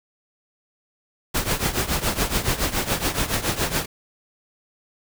pink noise with tremolo, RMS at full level -20 dBFS, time 1.34-3.86 s, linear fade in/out 10 ms, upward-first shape triangle, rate 7.1 Hz, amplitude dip 85%, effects none

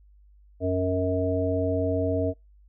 harmonic tone with a mistuned harmonic, 92.5 Hz, F#2, in tune, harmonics 1 / 3 / 5 / 7, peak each -28 / -28 / -28 / -28 dBFS, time 0.6-2.34 s, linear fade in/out 50 ms, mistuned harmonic 7, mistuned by -18 cents, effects noise-tail reverb RT60 0.2 s tail -24 dB re dry + added 50 Hz sine -52 dBFS peak until 2.68 s

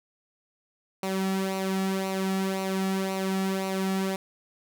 sawtooth tone with flanger, 191.3 Hz, G3, 42 cents flat, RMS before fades -28 dBFS, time 1.03-4.16 s, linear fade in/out 2 ms, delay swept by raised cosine 0.59 to 1.99 ms, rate 1.9 Hz, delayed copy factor -0.6, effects none

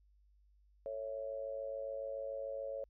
sine tone with amplitude modulation, 553 Hz, C#5, 4 cents flat, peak -35 dBFS, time 0.86-2.84 s, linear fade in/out 0 ms, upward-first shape sine, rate 107 Hz, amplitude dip 80%, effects added 50 Hz sine -65 dBFS peak until 2.89 s

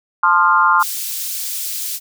sine chord, F dominant seventh, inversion first, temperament equal with one note detuned, 880 / 1046.5 / 1221 / 1396.9 Hz, A5 / C6 / Eb6 / F6, 0 / 0 / -33 / 0 cents, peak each -18 / -14 / -16 / -15 dBFS, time 0.23-0.83 s, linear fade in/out 5 ms
white high-pass noise, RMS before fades -24 dBFS, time 0.79-2 s, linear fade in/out 50 ms, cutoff 4000 Hz, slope 12 dB/octave
effects none

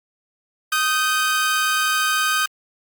sawtooth tone pair together, 1244.5 / 1546 Hz, D#6 / G6, 0 / -24 cents, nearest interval major third, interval 376 cents, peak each -17 dBFS, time 0.72-2.46 s, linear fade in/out 5 ms, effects Opus 32 kbps

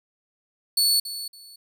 sawtooth tone with echo, 4435 Hz, C#8, in tune, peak -15 dBFS, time 0.77-1 s, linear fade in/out 5 ms, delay 280 ms, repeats 2, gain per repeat -13 dB, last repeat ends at 1.56 s, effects none

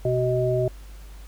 harmonic tone, 125.6 Hz, B2, 30 cents sharp, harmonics 1 / 3 / 5, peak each -24 / -24 / -24 dBFS, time 0.05-0.68 s, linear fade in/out 2 ms, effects added 50 Hz sine -39 dBFS peak until 1.27 s + pink hiss -52 dBFS RMS until 1.27 s

